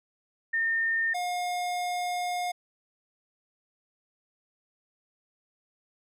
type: tone pair in turn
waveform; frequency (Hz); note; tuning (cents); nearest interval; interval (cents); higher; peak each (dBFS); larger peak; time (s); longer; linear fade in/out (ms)
sine / square; 1819 / 714.6; A#6 / F5; -43 / +40; octave + major third; 1617; first; -24 / -29; first; 0.53-1.14 / 1.14-2.52; second; 10
effects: low-pass 12000 Hz 12 dB/octave